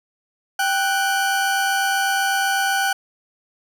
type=tone pair together; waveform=40% pulse; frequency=784 / 1480 Hz; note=G5 / F#6; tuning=0 / 0 cents; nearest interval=major seventh; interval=1100 cents; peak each=-20 / -20 dBFS; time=0.59-2.93 s; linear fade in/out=5 ms; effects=none